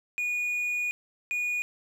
triangle tone pair in turn, 2453 / 2453 Hz, D#7 / D#7, -25 / -25 cents, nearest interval unison, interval 0 cents, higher neither, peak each -25 dBFS, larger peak neither, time 0.18-0.91 / 1.31-1.62 s, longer first, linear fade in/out 0 ms, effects none

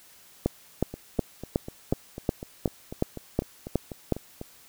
two click trains, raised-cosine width 2 ms, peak -9 / -22 dBFS, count 11 / 15, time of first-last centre 0.46-4.123 / 0.94-4.414 s, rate 2.73 / 4.03 Hz, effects white hiss -54 dBFS RMS until 4.68 s

